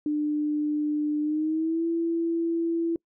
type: tone with pitch glide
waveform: sine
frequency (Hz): 299 to 333.7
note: D4 to E4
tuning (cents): +31 to +21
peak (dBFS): -23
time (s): 0.06-2.96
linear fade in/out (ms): 2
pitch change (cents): +190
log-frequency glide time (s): 1.21-1.86
effects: noise-tail reverb RT60 0.1 s tail -26 dB re dry